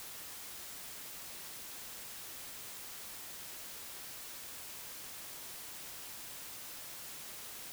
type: silence
effects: white hiss -47 dBFS RMS until 7.72 s